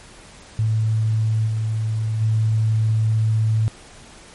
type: tone with level steps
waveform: sine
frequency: 110 Hz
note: A2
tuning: in tune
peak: -16 / -19 / -15 dBFS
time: 0.59-3.68 s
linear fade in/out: 0 ms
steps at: 1.46 / 2.2 s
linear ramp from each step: 20 ms
effects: pink hiss -44 dBFS RMS until 4.34 s + MP3 48 kbps